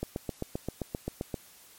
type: click train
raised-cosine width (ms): 2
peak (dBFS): -18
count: 11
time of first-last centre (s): 0.03-1.342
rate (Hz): 7.62
effects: white hiss -55 dBFS RMS until 1.78 s + MP3 64 kbps